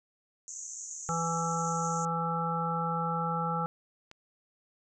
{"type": "band-pass noise", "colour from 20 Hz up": "white", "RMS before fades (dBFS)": -42, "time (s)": [0.48, 2.05], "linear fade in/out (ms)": 0, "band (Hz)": [6200, 7200], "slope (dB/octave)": 96}
{"type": "harmonic tone", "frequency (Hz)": 166.4, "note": "E3", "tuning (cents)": 17, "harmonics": [1, 3, 5, 7, 8], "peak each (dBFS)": [-33, -38, -34, -41, -33], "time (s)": [1.09, 3.66], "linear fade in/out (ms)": 0}
{"type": "click", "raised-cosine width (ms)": 0.2, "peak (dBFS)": -30, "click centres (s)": 4.114}
{"effects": []}